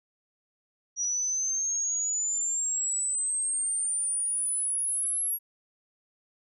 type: exponential sweep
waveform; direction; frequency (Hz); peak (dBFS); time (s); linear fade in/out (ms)
sine; up; 5780 to 11380; -26; 0.96-5.39; 50
effects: none